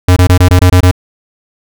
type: tone bursts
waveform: square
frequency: 90.5 Hz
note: F#2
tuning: 38 cents flat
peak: -3 dBFS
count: 8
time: 0.08-0.913 s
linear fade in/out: 5 ms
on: 84 ms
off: 23 ms
effects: none